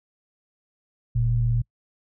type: tone pair together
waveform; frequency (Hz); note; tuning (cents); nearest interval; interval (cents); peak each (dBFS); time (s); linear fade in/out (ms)
sine; 41.37 / 117; E1 / A#2; +7 / +7; octave + tritone; 1800; -25 / -20; 1.15-1.62; 10
effects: noise-tail reverb RT60 0.1 s tail -26 dB re dry